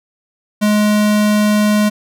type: tone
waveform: square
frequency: 210 Hz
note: G#3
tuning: 19 cents sharp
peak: -11 dBFS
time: 0.61-1.9 s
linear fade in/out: 20 ms
effects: none